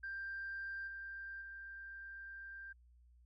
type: tone with level steps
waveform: sine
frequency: 1582 Hz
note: G6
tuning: 15 cents sharp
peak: -40 / -44 / -47 dBFS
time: 0.03-2.73 s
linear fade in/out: 10 ms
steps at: 0.87 / 1.41 s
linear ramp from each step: 10 ms
effects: tanh soft clip ceiling -37 dBFS + added 60 Hz sine -62 dBFS peak until 3.25 s